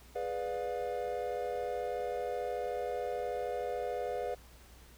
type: chord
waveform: triangle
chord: G# diminished seventh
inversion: none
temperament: equal with one note detuned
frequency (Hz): 415.3 / 493.9 / 587.3 / 710.3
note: G#4 / B4 / D5 / F5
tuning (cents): 0 / 0 / 0 / +29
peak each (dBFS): -39 / -35 / -39 / -37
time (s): 0.15-4.35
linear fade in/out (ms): 10
effects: added 60 Hz sine -56 dBFS peak until 4.97 s + pink hiss -59 dBFS RMS until 4.97 s